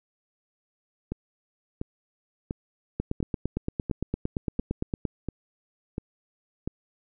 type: two click trains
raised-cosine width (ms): 3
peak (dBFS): -17 / -14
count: 9 / 19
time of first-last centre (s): 1.12-6.676 / 3-5.052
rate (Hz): 1.44 / 8.77
effects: none